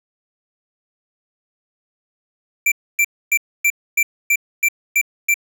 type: tone bursts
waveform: square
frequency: 2349 Hz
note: D7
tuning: in tune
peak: -13 dBFS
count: 9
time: 2.66-5.342 s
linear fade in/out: 5 ms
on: 58 ms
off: 270 ms
effects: none